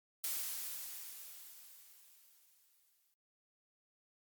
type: noise with exponential decay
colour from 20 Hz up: blue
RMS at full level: -37 dBFS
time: 0.24-3.14 s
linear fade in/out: 0 ms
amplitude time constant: 630 ms
effects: Opus 48 kbps